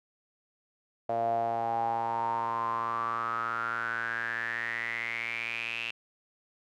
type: tone with band-pass filter sweep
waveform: sawtooth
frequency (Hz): 115.4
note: A#2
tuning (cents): -17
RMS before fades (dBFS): -32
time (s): 1.09-5.91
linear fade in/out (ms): 5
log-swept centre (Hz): 650 to 2700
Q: 10
effects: none